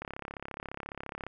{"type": "click train", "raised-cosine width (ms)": 0.5, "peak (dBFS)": -23, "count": 44, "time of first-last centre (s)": [0.02, 1.266], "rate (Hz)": 34.5, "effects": []}